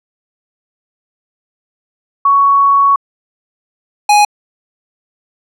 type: tone pair in turn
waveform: sine / square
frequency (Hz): 1116 / 830.7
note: C#6 / G#5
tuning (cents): +11 / 0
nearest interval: perfect fourth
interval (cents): 511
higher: first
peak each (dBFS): -6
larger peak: neither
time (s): 2.25-2.96 / 4.09-4.25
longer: first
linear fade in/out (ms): 5
effects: low-pass 10000 Hz 12 dB/octave